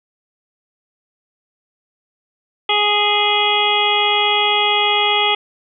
harmonic tone, 415.3 Hz, G#4, in tune, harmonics 1 / 2 / 3 / 5 / 6 / 7 / 8, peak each -23 / -19 / -23 / -22 / -23 / -22 / -18 dBFS, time 2.69-5.35 s, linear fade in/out 5 ms, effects none

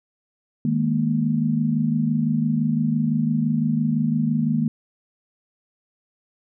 sine chord, D# suspended fourth, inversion none, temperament just, 155.56 / 207.4 / 233.3 Hz, D#3 / G#3 / A#3, 0 / -2 / +2 cents, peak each -23 / -25 / -21 dBFS, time 0.65-4.68 s, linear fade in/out 2 ms, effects none

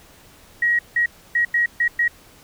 sine tone bursts at uneven times, 1899 Hz, A#6, 32 cents sharp, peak -15 dBFS, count 6, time 0.62-0.79 / 0.96-1.06 / 1.35-1.45 / 1.54-1.66 / 1.8-1.88 / 1.99-2.08 s, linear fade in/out 5 ms, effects pink hiss -49 dBFS RMS until 2.43 s

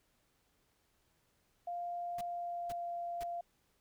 sine tone with pitch glide, 698.5 to 692.1 Hz, F5 to F5, 0 to -16 cents, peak -37 dBFS, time 1.67-3.41 s, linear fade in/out 5 ms, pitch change -16 cents, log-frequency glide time 2.22-2.9 s
pink noise bursts, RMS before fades -49 dBFS, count 3, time 2.18-3.236 s, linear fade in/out 5 ms, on 32 ms, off 480 ms
effects pink hiss -75 dBFS RMS until 3.8 s

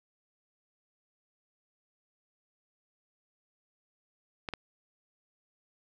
clicks, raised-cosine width 0.3 ms, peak -19 dBFS, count 2, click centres 4.488 / 4.537 s, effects none

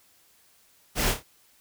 pink noise with echo, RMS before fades -25 dBFS, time 0.95-1.15 s, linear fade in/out 50 ms, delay 29 ms, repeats 3, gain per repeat -7 dB, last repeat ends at 1.237 s, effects white hiss -61 dBFS RMS until 1.6 s

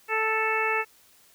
harmonic tone, 440 Hz, A4, in tune, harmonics 1 / 2 / 3 / 4 / 5 / 6, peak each -30 / -30 / -30 / -30 / -30 / -30 dBFS, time 0.08-0.85 s, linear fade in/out 50 ms, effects white hiss -58 dBFS RMS until 1.34 s

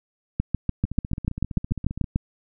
two click trains, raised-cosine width 5 ms, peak -9 / -18 dBFS, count 13 / 19, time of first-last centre 0.4-2.16 / 0.85-2.042 s, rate 6.82 / 15.1 Hz, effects none

